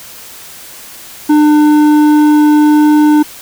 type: tone with hard clipping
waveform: sine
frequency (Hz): 300.1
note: D4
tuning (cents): +38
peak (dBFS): -6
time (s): 1.29-3.23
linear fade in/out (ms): 10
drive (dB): 8
effects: white hiss -32 dBFS RMS until 3.41 s